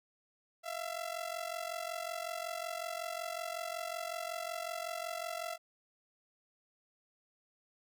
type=ring-modulated tone; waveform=sawtooth; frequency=672 Hz; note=E5; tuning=33 cents sharp; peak=-31 dBFS; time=0.63-5.58 s; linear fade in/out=50 ms; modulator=22.7 Hz; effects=none